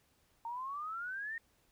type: exponential sweep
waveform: sine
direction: up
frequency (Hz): 909 to 1864.7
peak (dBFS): -38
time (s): 0.45-1.38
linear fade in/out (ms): 2
effects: pink hiss -72 dBFS RMS until 1.71 s